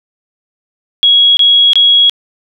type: tone bursts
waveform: sine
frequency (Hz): 3321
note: G#7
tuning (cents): -1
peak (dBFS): -4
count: 3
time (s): 1.03-2.096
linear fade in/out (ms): 0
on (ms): 340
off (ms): 23
effects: none